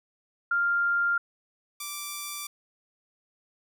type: tone pair in turn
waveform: sine / 5% pulse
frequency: 1396.9 / 1170.6 Hz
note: F6 / D6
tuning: 0 / -6 cents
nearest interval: minor third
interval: 306 cents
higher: first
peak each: -22 dBFS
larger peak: neither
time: 0.51-1.18 / 1.8-2.47 s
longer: neither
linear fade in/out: 5 ms
effects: none